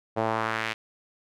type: tone with band-pass filter sweep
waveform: sawtooth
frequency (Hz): 111.4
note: A2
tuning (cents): +22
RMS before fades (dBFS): -28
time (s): 0.16-0.74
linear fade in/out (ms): 20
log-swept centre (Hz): 630 to 2500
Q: 1.6
effects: none